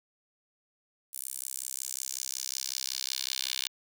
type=tone with high-pass filter sweep; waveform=10% pulse; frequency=65.41 Hz; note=C2; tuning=in tune; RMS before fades=-36 dBFS; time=1.13-3.68 s; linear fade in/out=5 ms; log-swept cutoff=10000 to 3500 Hz; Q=2; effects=none